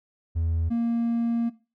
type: tone pair in turn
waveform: triangle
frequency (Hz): 82.41 / 233.1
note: E2 / A#3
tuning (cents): 0 / 0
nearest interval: octave + tritone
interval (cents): 1800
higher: second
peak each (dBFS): -20 / -19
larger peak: second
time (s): 0.35-0.7 / 0.7-1.5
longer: second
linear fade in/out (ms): 20
effects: noise-tail reverb RT60 0.3 s tail -18 dB re dry + tanh soft clip ceiling -16 dBFS